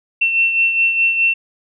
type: beating tone pair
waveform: sine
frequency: 2700 / 2704.8 Hz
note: E7 / E7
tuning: +41 / +44 cents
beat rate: 4.8 Hz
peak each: -13 / -22 dBFS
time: 0.21-1.34 s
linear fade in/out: 10 ms
effects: none